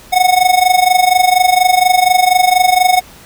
square tone with amplitude modulation, 734 Hz, F#5, 14 cents flat, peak -5 dBFS, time 0.12-3.01 s, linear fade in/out 20 ms, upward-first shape sine, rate 24.2 Hz, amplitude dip 80%, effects pink hiss -39 dBFS RMS until 3.25 s

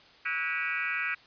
sine tone with frequency modulation, 1944 Hz, B6, 28 cents flat, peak -28 dBFS, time 0.25-1.15 s, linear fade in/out 10 ms, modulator 161 Hz, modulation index 3.8, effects white hiss -56 dBFS RMS until 1.26 s + resampled to 11025 Hz

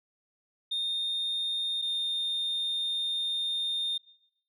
sine tone pair in turn, 3658 / 3643 Hz, A#7 / A#7, -33 / -41 cents, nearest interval unison, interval 8 cents, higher first, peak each -26 / -26 dBFS, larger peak neither, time 0.71-1.82 / 1.82-3.98 s, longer second, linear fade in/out 10 ms, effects noise-tail reverb RT60 0.8 s tail -20 dB re dry + tanh soft clip ceiling -26 dBFS

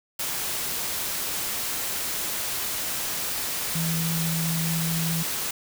sine tone in noise, 164.4 Hz, E3, 4 cents flat, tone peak -25 dBFS, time 3.75-5.23 s, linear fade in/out 5 ms, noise white, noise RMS -29 dBFS, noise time 0.19-5.51 s, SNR +1 dB, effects none

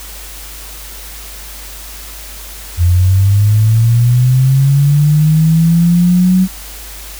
sine linear sweep, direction up, 84.8 to 188.2 Hz, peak -6 dBFS, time 2.77-6.48 s, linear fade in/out 50 ms, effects added 50 Hz sine -31 dBFS peak until 7.19 s + white hiss -31 dBFS RMS until 7.19 s

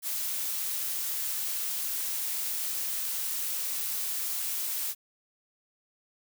blue noise, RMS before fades -32 dBFS, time 0.02-4.95 s, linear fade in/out 50 ms, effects none

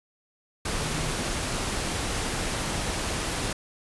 sine tone in noise, 153.5 Hz, D#3, 23 cents flat, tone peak -34 dBFS, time 0.84-1.11 s, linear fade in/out 5 ms, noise pink, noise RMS -29 dBFS, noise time 0.65-3.53 s, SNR -8 dB, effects resampled to 24000 Hz

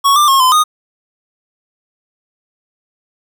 square tone with pitch steps, 1111 / 1187 / 1082 / 1024 / 1236 Hz, C#6 / D6 / C#6 / C6 / D#6, +4 / +18 / -42 / -38 / -12 cents, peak -8 dBFS, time 0.04-0.64 s, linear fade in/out 20 ms, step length 120 ms, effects none

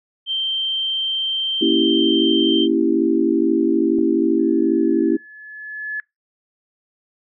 sine tone, 3136 Hz, G7, in tune, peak -19 dBFS, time 0.26-2.68 s, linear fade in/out 50 ms
sine chord, A# diminished seventh, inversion none, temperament equal, 233.1 / 277.2 / 329.6 / 392 Hz, A#3 / C#4 / E4 / G4, 0 / 0 / 0 / 0 cents, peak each -22 / -20 / -17 / -22 dBFS, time 1.61-5.17 s, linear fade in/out 10 ms
click, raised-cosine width 2 ms, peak -23 dBFS, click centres 3.986 s
sine tone with exponential growth, 1715 Hz, A6, 45 cents flat, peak -21 dBFS, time 4.39-6 s, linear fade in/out 1 ms, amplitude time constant 350 ms
effects noise-tail reverb RT60 0.2 s tail -25 dB re dry

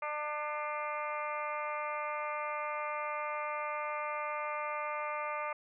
harmonic tone with a mistuned harmonic, 299.4 Hz, D4, 33 cents sharp, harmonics 2 / 3 / 4 / 5 / 6 / 7 / 8 / 9, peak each -40 / -41 / -38 / -49 / -53 / -43 / -46 / -56 dBFS, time 0.02-5.53 s, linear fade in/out 5 ms, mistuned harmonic 6, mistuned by -48 cents, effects none

